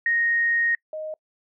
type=tone pair in turn; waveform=sine; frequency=1864.7 / 622.3 Hz; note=A#6 / D#5; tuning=0 / 0 cents; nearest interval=octave + perfect fifth; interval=1900 cents; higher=first; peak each=-19 / -29 dBFS; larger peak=first; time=0.06-0.75 / 0.93-1.14 s; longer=first; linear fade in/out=2 ms; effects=noise-tail reverb RT60 0.1 s tail -26 dB re dry